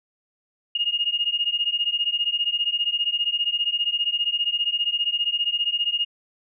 sine beating tone pair, 2844 / 2859 Hz, F7 / F7, +31 / +40 cents, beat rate 15 Hz, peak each -24 dBFS, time 0.75-6.05 s, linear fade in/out 5 ms, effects none

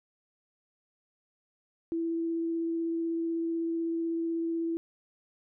sine tone with vibrato, 331.6 Hz, E4, 10 cents sharp, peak -28 dBFS, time 1.92-4.77 s, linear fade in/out 0 ms, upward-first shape sine, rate 16 Hz, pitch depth 8 cents each way, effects none

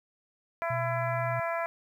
harmonic tone, 335.3 Hz, E4, 30 cents sharp, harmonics 2 / 3 / 4 / 5 / 6 / 7, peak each -31 / -35 / -37 / -39 / -41 / -42 dBFS, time 0.62-1.66 s, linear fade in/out 0 ms
sine tone, 123.47 Hz, B2, in tune, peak -32 dBFS, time 0.7-1.4 s, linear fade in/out 5 ms
effects 10-bit

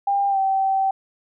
sine tone with pitch glide, 799 to 773.1 Hz, G5 to G5, +33 to -24 cents, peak -17 dBFS, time 0.07-0.91 s, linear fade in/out 5 ms, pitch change -57 cents, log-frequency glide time 0.29-0.38 s, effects none

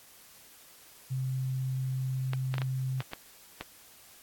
sine tone, 130.81 Hz, C3, in tune, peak -29 dBFS, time 1.1-3.02 s, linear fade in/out 20 ms
clicks, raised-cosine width 0.3 ms, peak -20 dBFS, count 7, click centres 2.334 / 2.541 / 2.582 / 2.618 / 3.005 / 3.134 / 3.61 s
effects white hiss -55 dBFS RMS until 4.22 s + AAC 64 kbps

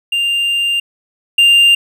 triangle tone pair in turn, 2794 / 2794 Hz, F7 / F7, 0 / 0 cents, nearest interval unison, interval 0 cents, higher neither, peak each -11 / -4 dBFS, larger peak second, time 0.12-0.8 / 1.38-1.75 s, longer first, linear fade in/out 5 ms, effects none

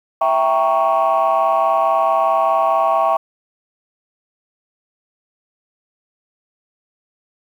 sine chord, E diminished seventh, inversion none, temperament equal, 659.3 / 784 / 932.3 / 1108.7 Hz, E5 / G5 / Bb5 / Db6, 0 / 0 / 0 / 0 cents, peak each -16 / -17 / -21 / -17 dBFS, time 0.21-3.17 s, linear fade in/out 5 ms, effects tanh soft clip ceiling -7 dBFS + 8-bit

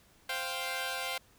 10% pulse chord, C suspended fourth, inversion none, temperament equal, 523.3 / 698.5 / 784 Hz, C5 / F5 / G5, 0 / 0 / 0 cents, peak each -30 dBFS, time 0.29-1.18 s, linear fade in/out 5 ms, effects pink hiss -63 dBFS RMS until 1.38 s

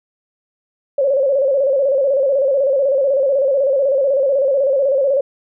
sine tone with vibrato, 546 Hz, C#5, 26 cents flat, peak -12 dBFS, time 0.98-5.21 s, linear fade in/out 5 ms, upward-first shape square, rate 16 Hz, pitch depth 69 cents each way, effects none

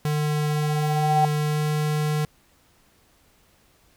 square tone with pitch glide, 150.2 to 151.24 Hz, D3 to D#3, +39 to -49 cents, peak -22 dBFS, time 0.05-2.25 s, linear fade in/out 2 ms, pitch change +12 cents, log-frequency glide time 1.42-1.62 s
sine tone with exponential growth, 766 Hz, G5, 40 cents flat, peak -15 dBFS, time 0.14-1.25 s, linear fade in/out 2 ms, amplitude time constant 240 ms
effects pink hiss -60 dBFS RMS until 3.96 s

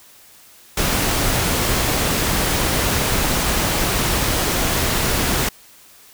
pink noise, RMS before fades -19 dBFS, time 0.77-5.49 s, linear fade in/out 5 ms, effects white hiss -47 dBFS RMS until 6.13 s

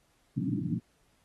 pink band-pass noise, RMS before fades -31 dBFS, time 0.36-0.8 s, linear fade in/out 20 ms, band 110 to 310 Hz, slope 96 dB/octave, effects pink hiss -70 dBFS RMS until 1.24 s + AAC 32 kbps

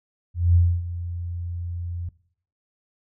sine tone with ADSR envelope, 86.7 Hz, F2, 12 cents flat, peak -12 dBFS, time 0.34-2.09 s, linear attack 210 ms, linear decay 270 ms, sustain -15 dB, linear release 5 ms, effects noise-tail reverb RT60 0.6 s tail -20 dB re dry

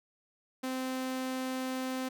sawtooth tone, 259.1 Hz, C4, 17 cents flat, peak -29 dBFS, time 0.63-2.09 s, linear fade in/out 10 ms, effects none

